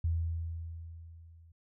sine tone with level ramp, 82.8 Hz, E2, 8 cents sharp, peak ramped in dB -26 to -55 dBFS, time 0.04-1.52 s, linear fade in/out 5 ms, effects none

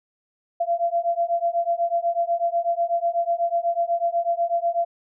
sine beating tone pair, 680 / 688.1 Hz, F5 / F5, -46 / -26 cents, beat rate 8.1 Hz, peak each -23 dBFS, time 0.6-4.85 s, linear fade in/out 10 ms, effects none

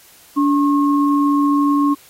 sine tone pair together, 287.8 / 1081 Hz, D4 / C#6, -35 / -44 cents, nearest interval octave + major seventh, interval 2291 cents, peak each -13 / -19 dBFS, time 0.36-1.95 s, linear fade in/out 20 ms, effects white hiss -47 dBFS RMS until 2.09 s + AAC 48 kbps

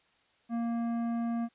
sine tone with tanh clipping, 233.1 Hz, A#3, in tune, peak -31 dBFS, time 0.49-1.49 s, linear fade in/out 50 ms, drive 12 dB, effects white hiss -68 dBFS RMS until 1.54 s + resampled to 8000 Hz

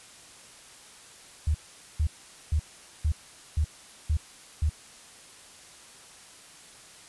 sine tone bursts, 76.4 Hz, D#2, 31 cents flat, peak -21 dBFS, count 7, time 1.47-4.695 s, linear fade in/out 5 ms, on 75 ms, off 450 ms, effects white hiss -50 dBFS RMS until 7.08 s + resampled to 24000 Hz

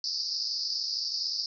white band-pass noise, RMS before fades -32 dBFS, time 0.04-1.46 s, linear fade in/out 2 ms, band 4600 to 5200 Hz, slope 96 dB/octave, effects none

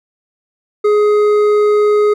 sine tone with hard clipping, 418.3 Hz, G#4, 12 cents sharp, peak -10 dBFS, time 0.84-2.14 s, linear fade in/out 10 ms, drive 7 dB, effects none

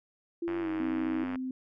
sine tone with pitch glide, 339.6 to 318.7 Hz, F4 to D#4, -48 to +42 cents, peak -30 dBFS, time 0.42-1.24 s, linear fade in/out 5 ms, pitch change -110 cents, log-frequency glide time 0.6-0.69 s
click train, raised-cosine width 0.5 ms, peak -25 dBFS, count 83, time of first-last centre 0.48-1.357 s, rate 93.5 Hz
sine tone, 258.4 Hz, C4, 21 cents flat, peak -32 dBFS, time 0.8-1.51 s, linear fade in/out 2 ms
effects none

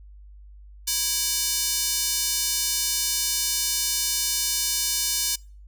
square tone with high-pass filter, 330 Hz, E4, 2 cents sharp, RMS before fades -25 dBFS, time 0.87-5.36 s, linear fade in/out 10 ms, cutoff 5400 Hz, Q 1.2, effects noise-tail reverb RT60 0.4 s tail -26 dB re dry + added 50 Hz sine -43 dBFS peak until 5.67 s

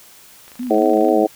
click train, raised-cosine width 0.3 ms, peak -26 dBFS, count 17, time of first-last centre 0.48-1.086 s, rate 26.4 Hz
sine tone with vibrato, 233.1 Hz, A#3, in tune, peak -22 dBFS, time 0.59-1.25 s, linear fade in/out 10 ms, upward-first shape sine, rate 4.5 Hz, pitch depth 150 cents each way
harmonic tone, 107.4 Hz, A2, 41 cents flat, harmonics 3 / 4 / 5 / 6 / 7, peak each -17 / -18 / -19 / -20 / -20 dBFS, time 0.7-1.27 s, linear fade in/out 10 ms
effects white hiss -45 dBFS RMS until 1.35 s

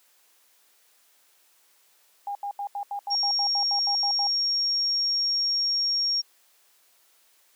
sine tone bursts, 809 Hz, G#5, 46 cents flat, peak -28 dBFS, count 13, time 2.27-4.271 s, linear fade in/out 2 ms, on 81 ms, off 79 ms
sine tone, 5560 Hz, F8, 9 cents flat, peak -22 dBFS, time 3.1-6.22 s, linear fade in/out 20 ms
effects white hiss -62 dBFS RMS until 7.55 s + high-pass 400 Hz 12 dB/octave

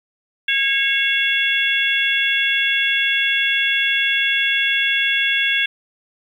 harmonic tone with a mistuned harmonic, 546 Hz, C#5, 26 cents flat, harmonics 3 / 4 / 5 / 6, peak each -21 / -21 / -21 / -21 dBFS, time 0.48-5.66 s, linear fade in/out 5 ms, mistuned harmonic 6, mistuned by +55 cents, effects 8-bit

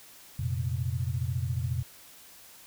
sine chord, F suspended fourth, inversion none, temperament equal with one note detuned, 88.73 / 116.54 / 130.81 Hz, F2 / Bb2 / C3, +28 / 0 / 0 cents, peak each -32 dBFS, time 0.39-1.83 s, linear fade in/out 5 ms, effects white hiss -52 dBFS RMS until 2.66 s

